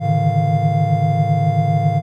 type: tone cluster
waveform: triangle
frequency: 107.4 / 140.7 / 151.4 / 158.9 / 696 Hz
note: A2 / C#3 / D#3 / D#3 / F5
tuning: -41 / +26 / -47 / +37 / -6 cents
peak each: -18 dBFS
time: 0-2.02 s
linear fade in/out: 50 ms
effects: none